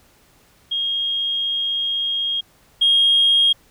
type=tone pair in turn; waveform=sine; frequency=3252 / 3252 Hz; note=G#7 / G#7; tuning=-37 / -37 cents; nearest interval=unison; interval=0 cents; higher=neither; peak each=-19 / -11 dBFS; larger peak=second; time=0.71-2.41 / 2.81-3.53 s; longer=first; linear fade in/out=10 ms; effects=tanh soft clip ceiling -7 dBFS + pink hiss -55 dBFS RMS until 3.7 s